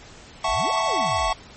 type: chord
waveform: square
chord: F# minor seventh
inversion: third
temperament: equal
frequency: 659.3 / 740 / 880 / 1108.7 Hz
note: E5 / F#5 / A5 / C#6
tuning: 0 / 0 / 0 / 0 cents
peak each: -28 / -28 / -27 / -25 dBFS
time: 0.44-1.33 s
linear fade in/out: 5 ms
type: exponential two-way sweep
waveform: sine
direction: up then down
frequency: 33.37 to 1215 to 33.37 Hz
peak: -30 dBFS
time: 0.48-1.32 s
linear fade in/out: 10 ms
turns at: 0.77 s
effects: pink hiss -45 dBFS RMS until 1.56 s + MP3 32 kbps